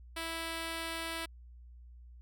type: tone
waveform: 5% pulse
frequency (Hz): 328.9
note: E4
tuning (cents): -4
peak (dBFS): -25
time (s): 0.16-1.26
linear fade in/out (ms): 10
effects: added 60 Hz sine -50 dBFS peak until 2.21 s